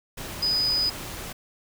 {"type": "tone in noise", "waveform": "sine", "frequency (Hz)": 4979, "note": "D#8", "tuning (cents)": 0, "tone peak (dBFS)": -21, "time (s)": [0.42, 0.9], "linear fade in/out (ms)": 10, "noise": "pink", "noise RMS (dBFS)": -36, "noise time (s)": [0.17, 1.33], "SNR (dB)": 12, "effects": []}